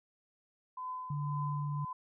sine tone with tremolo, 1015 Hz, B5, 47 cents sharp, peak -36 dBFS, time 0.77-1.93 s, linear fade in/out 5 ms, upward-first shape triangle, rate 1.9 Hz, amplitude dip 65%
sine tone, 145.7 Hz, D3, 13 cents flat, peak -33 dBFS, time 1.1-1.85 s, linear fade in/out 5 ms
effects none

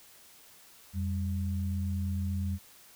sine tone pair together, 87.31 / 196 Hz, F2 / G3, 0 / 0 cents, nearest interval octave + major second, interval 1400 cents, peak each -30 / -35 dBFS, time 0.93-2.59 s, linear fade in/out 50 ms, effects white hiss -56 dBFS RMS until 2.95 s

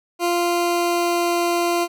20% pulse tone with pitch glide, 347.5 to 345.5 Hz, F4 to F4, -9 to -19 cents, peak -13 dBFS, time 0.19-1.88 s, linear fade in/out 50 ms, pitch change -10 cents, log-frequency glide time 0.36-1.4 s, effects none

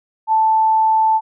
sine tone, 880 Hz, A5, in tune, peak -11 dBFS, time 0.27-1.21 s, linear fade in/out 50 ms, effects none

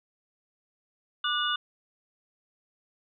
sine tone cluster, 1187 / 1462 / 2898 / 3534 Hz, D6 / F#6 / F#7 / A7, +18 / -21 / -37 / +7 cents, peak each -31 dBFS, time 1.24-1.56 s, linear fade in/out 5 ms, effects none

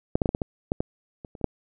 clicks, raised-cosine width 2 ms, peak -7 / -8 / -9 / -10 / -11 / -13 / -10 / -11 / -25 / -28 / -27 / -7 dBFS, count 12, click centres 0.155 / 0.218 / 0.258 / 0.291 / 0.349 / 0.418 / 0.719 / 0.805 / 1.248 / 1.352 / 1.413 / 1.443 s, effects none

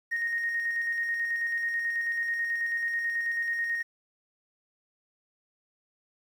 triangle tone with tremolo, 1861 Hz, A#6, 3 cents flat, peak -22 dBFS, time 0.11-3.83 s, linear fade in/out 20 ms, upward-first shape square, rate 9.2 Hz, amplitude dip 40%, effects tanh soft clip ceiling -24 dBFS + 10-bit

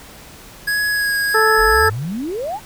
square tone with vibrato, 1661.2 Hz, G#6, in tune, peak -17 dBFS, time 0.67-1.89 s, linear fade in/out 10 ms, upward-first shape sine, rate 1.4 Hz, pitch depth 18 cents each way
harmonic tone, 438.6 Hz, A4, 6 cents flat, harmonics 1 / 2 / 3 / 4, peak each -16 / -20 / -16 / -20 dBFS, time 1.34-1.9 s, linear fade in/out 10 ms
sine exponential sweep, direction up, 33.02 to 930 Hz, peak -21 dBFS, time 1.56-2.6 s, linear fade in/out 50 ms
effects pink hiss -40 dBFS RMS until 2.65 s

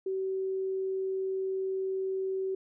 sine tone, 381.4 Hz, G4, 47 cents flat, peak -29 dBFS, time 0.06-2.55 s, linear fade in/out 5 ms, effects none

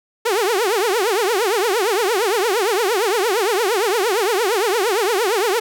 sawtooth tone with vibrato, 420.4 Hz, G#4, 21 cents sharp, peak -12 dBFS, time 0.25-5.6 s, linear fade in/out 10 ms, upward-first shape triangle, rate 8.7 Hz, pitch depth 300 cents each way, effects none

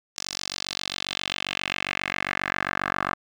10% pulse tone with band-pass filter sweep, 47.45 Hz, F#1, 44 cents sharp, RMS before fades -30 dBFS, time 0.16-3.15 s, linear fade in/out 20 ms, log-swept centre 5700 to 1300 Hz, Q 2.5, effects none

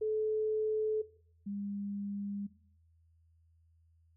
sine tone pair in turn, 432.4 / 201.6 Hz, A4 / G3, -30 / +49 cents, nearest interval octave + minor second, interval 1321 cents, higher first, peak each -30 / -36 dBFS, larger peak first, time 0.01-1.02 / 1.46-2.47 s, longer neither, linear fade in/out 10 ms, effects noise-tail reverb RT60 0.6 s tail -18 dB re dry + added 82 Hz sine -64 dBFS peak until 4.16 s

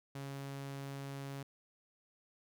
sawtooth tone, 138.3 Hz, C#3, 4 cents flat, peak -38 dBFS, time 0.15-1.43 s, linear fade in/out 5 ms, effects none

